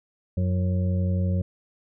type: harmonic tone with a mistuned harmonic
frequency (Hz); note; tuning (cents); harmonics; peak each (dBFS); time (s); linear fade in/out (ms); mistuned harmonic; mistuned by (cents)
91.3; F#2; -23; 1 / 2 / 4 / 5 / 6; -22 / -27 / -42 / -42 / -37; 0.37-1.42; 5; 4; -100
effects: none